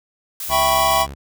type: noise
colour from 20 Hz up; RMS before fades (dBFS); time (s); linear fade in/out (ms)
blue; -28; 0.4-1.02; 2
type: tone with vibrato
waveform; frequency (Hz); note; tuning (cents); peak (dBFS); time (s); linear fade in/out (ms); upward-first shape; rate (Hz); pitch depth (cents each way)
sawtooth; 69.3; C#2; 0; -27; 0.48-1.15; 20; sine; 2.3; 10
type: chord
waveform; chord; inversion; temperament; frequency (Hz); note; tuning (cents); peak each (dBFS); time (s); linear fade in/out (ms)
square; C# half-diminished seventh; first; equal; 659.3 / 784 / 987.8 / 1108.7; E5 / G5 / B5 / C#6; 0 / 0 / 0 / 0; -21; 0.49-1.07; 50
effects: none